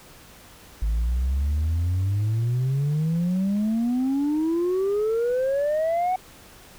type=exponential sweep; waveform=sine; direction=up; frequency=52 to 752 Hz; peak=-18 dBFS; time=0.82-6.16 s; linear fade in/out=5 ms; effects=tanh soft clip ceiling -19 dBFS + pink hiss -48 dBFS RMS until 6.78 s